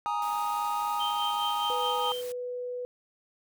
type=chord; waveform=triangle; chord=Ab suspended second; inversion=none; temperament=just; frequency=830.6 / 934.4 / 1245.9 Hz; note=Ab5 / Bb5 / Eb6; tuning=0 / +4 / +2 cents; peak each=-30 dBFS; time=0.06-2.12 s; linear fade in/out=0 ms
type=noise; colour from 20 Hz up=white; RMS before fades=-46 dBFS; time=0.22-2.32 s; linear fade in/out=0 ms
type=tone with tremolo; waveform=sine; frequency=3136 Hz; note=G7; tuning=in tune; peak=-30 dBFS; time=0.99-2.22 s; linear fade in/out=20 ms; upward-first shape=sine; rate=4.8 Hz; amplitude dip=65%
type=tone; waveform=sine; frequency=493.9 Hz; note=B4; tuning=in tune; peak=-32 dBFS; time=1.7-2.85 s; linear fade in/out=0 ms
effects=none